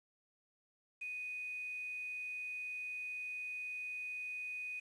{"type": "tone with quantisation", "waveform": "sine", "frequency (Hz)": 2489, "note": "D#7", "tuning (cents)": 0, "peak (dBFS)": -40, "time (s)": [1.01, 4.8], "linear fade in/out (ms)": 10, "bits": 10, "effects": ["resampled to 24000 Hz"]}